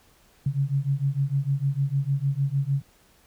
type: beating tone pair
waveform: sine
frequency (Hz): 135.5 / 142.1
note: C#3 / C#3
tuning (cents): -39 / +43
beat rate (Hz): 6.6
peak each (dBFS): -25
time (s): 0.46-2.82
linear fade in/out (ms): 5
effects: pink hiss -59 dBFS RMS until 3.26 s